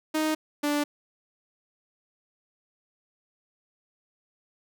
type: tone pair in turn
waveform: sawtooth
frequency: 311.1 / 292.8 Hz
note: D#4 / D4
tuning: 0 / -5 cents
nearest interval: minor second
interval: 105 cents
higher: first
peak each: -20 dBFS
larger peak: neither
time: 0.14-0.35 / 0.63-0.84 s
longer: neither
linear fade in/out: 10 ms
effects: none